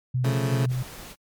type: tone with tremolo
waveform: sine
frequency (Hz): 126.7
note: B2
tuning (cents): +45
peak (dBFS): -21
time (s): 0.14-0.83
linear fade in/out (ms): 10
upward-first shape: square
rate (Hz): 2.6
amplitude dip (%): 30
type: chord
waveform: 20% pulse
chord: Db augmented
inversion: none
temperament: equal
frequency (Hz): 138.59 / 174.61 / 220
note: Db3 / F3 / A3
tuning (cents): 0 / 0 / 0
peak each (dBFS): -23 / -29 / -26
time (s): 0.24-0.66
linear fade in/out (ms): 5
type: noise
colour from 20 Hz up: pink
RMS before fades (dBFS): -41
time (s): 0.68-1.16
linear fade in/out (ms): 50
effects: MP3 96 kbps